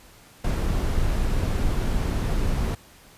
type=noise; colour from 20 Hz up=brown; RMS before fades=-23 dBFS; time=0.44-2.75 s; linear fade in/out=5 ms; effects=pink hiss -51 dBFS RMS until 3.17 s + resampled to 32000 Hz